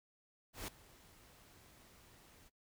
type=noise with ADSR envelope; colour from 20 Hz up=pink; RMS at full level=-42 dBFS; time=0.53-2.5 s; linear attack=150 ms; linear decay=4 ms; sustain=-21 dB; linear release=30 ms; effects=noise-tail reverb RT60 0.1 s tail -20 dB re dry